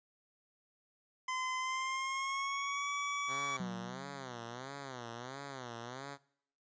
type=tone with pitch glide; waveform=25% pulse; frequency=1028 to 1140.6 Hz; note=C6 to C#6; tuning=-31 to +49 cents; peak=-31 dBFS; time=1.28-3.57 s; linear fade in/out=5 ms; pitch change=+180 cents; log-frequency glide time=1.58-2.9 s
type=tone with vibrato; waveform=5% pulse; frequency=127.9 Hz; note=C3; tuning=39 cents flat; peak=-32 dBFS; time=3.27-6.18 s; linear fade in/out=50 ms; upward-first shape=sine; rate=1.5 Hz; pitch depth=170 cents each way
type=tone with exponential decay; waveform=sine; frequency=185 Hz; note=F#3; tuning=in tune; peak=-35 dBFS; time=3.6-4.85 s; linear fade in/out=2 ms; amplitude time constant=270 ms
effects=noise-tail reverb RT60 0.7 s tail -22 dB re dry + resampled to 16000 Hz